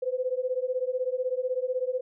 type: beating tone pair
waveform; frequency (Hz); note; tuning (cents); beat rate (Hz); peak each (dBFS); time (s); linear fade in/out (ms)
sine; 501 / 517; B4 / C5; +25 / -21; 16; -29; 0.02-2.01; 10
effects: none